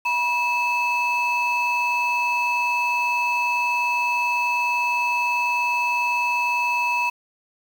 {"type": "tone pair together", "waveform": "sine", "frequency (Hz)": [967.9, 2611], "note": ["B5", "E7"], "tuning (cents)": [-35, -17], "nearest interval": "octave + perfect fourth", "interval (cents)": 1718, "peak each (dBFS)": [-20, -20], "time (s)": [0.05, 7.1], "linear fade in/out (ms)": 10, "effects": ["tanh soft clip ceiling -16 dBFS", "7-bit"]}